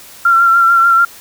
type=tone with vibrato; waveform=sine; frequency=1368 Hz; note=F6; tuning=36 cents flat; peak=-6 dBFS; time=0.25-1.05 s; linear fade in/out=5 ms; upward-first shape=triangle; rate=6.8 Hz; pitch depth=37 cents each way; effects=white hiss -37 dBFS RMS until 1.2 s